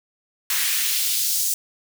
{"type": "noise with high-pass filter sweep", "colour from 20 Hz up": "white", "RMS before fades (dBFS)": -22, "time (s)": [0.5, 1.54], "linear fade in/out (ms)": 2, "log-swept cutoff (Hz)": [1500, 6400], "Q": 1.2, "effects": []}